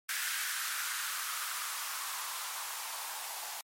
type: noise with band-pass filter sweep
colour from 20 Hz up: violet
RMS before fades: -38 dBFS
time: 0.09-3.61 s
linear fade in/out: 2 ms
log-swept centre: 1600 to 800 Hz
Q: 3.3
effects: MP3 64 kbps